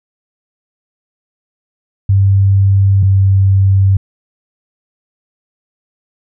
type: tone pair in turn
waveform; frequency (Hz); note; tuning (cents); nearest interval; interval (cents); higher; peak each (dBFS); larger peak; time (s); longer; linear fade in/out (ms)
sine; 98 / 96.99; G2 / G2; 0 / -18; unison; 18; first; -6; neither; 2.09-3.03 / 3.03-3.97; neither; 5
effects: none